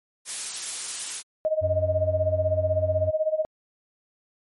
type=noise; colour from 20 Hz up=blue; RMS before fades=-28 dBFS; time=0.25-1.23 s; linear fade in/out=50 ms
type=tone with tremolo; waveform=sine; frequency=625 Hz; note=D#5; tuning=8 cents sharp; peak=-18 dBFS; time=1.45-3.45 s; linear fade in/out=0 ms; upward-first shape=sine; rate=16 Hz; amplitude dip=85%
type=tone; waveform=triangle; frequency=91.6 Hz; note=F#2; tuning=17 cents flat; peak=-24 dBFS; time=1.61-3.11 s; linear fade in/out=20 ms
effects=MP3 48 kbps